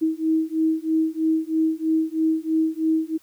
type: beating tone pair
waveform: sine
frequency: 317.6 / 320.7 Hz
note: D#4 / E4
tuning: +36 / -48 cents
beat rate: 3.1 Hz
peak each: -22 dBFS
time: 0.01-3.18 s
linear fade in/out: 20 ms
effects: white hiss -58 dBFS RMS until 3.22 s